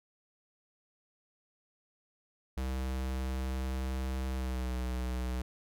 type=tone with pitch glide; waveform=square; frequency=65.1 to 62.66 Hz; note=C2 to B1; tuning=-8 to +26 cents; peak=-33 dBFS; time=2.57-5.42 s; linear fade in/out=5 ms; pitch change=-66 cents; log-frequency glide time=4.3-4.74 s; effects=none